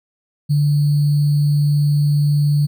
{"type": "tone with sample-and-hold", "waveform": "sine", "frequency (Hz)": 146.4, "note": "D3", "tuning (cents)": -5, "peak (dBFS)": -12, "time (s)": [0.49, 2.67], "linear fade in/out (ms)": 20, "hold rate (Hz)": 4410, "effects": []}